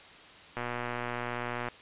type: click train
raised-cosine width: 0.5 ms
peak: -19 dBFS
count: 136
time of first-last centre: 0.57-1.686 s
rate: 121 Hz
effects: white hiss -51 dBFS RMS until 1.81 s + resampled to 8000 Hz